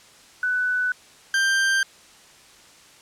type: tone pair in turn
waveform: sine / 40% pulse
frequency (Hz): 1493 / 1575.1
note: F#6 / G6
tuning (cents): +15 / +8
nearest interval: minor second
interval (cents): 93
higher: second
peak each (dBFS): -20 / -17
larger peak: second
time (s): 0.43-0.92 / 1.34-1.83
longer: neither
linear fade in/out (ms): 2
effects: white hiss -50 dBFS RMS until 3.01 s + low-pass 8000 Hz 12 dB/octave